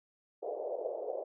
white band-pass noise, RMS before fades -38 dBFS, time 0.42-1.24 s, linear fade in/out 10 ms, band 420 to 650 Hz, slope 48 dB/octave, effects none

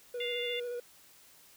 triangle tone with vibrato, 484.8 Hz, B4, 32 cents flat, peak -33 dBFS, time 0.14-0.8 s, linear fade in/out 5 ms, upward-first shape square, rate 14 Hz, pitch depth 17 cents each way
harmonic tone, 698.5 Hz, F5, in tune, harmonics 3 / 4 / 5, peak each -39 / -39 / -39 dBFS, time 0.2-0.6 s, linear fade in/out 5 ms
effects white hiss -59 dBFS RMS until 1.56 s

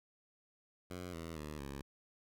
10% pulse tone with pitch steps, 89.8 / 82.35 / 75.51 / 69.25 Hz, F2 / E2 / D2 / C#2, +49 / -1 / +49 / -1 cents, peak -35 dBFS, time 0.9-1.82 s, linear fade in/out 10 ms, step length 230 ms, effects none

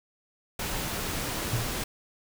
pink noise, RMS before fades -32 dBFS, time 0.59-1.84 s, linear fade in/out 5 ms
sine tone with exponential decay, 117 Hz, A#2, 7 cents sharp, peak -22 dBFS, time 1.53-1.83 s, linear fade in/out 5 ms, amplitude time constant 64 ms
effects none

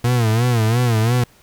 40% pulse tone with vibrato, 116.54 Hz, A#2, in tune, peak -13 dBFS, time 0.04-1.24 s, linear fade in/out 5 ms, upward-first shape sine, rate 2.9 Hz, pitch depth 120 cents each way, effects pink hiss -52 dBFS RMS until 1.42 s

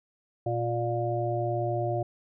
harmonic tone, 118 Hz, A#2, 22 cents sharp, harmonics 1 / 3 / 5 / 6, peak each -30 / -32 / -32 / -32 dBFS, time 0.46-2.03 s, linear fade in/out 5 ms, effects none

